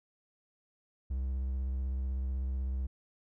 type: tone with vibrato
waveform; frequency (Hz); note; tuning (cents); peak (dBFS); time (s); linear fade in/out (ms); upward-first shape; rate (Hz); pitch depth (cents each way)
triangle; 65.3; C2; -3; -29; 1.1-2.87; 10; sine; 16; 40
effects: none